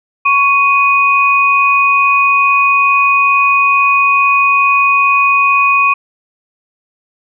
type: tone pair together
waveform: sine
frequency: 1108.7 / 2489 Hz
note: C#6 / D#7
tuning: 0 / 0 cents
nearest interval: octave + major second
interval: 1400 cents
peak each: -10 dBFS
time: 0.25-5.94 s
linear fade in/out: 10 ms
effects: none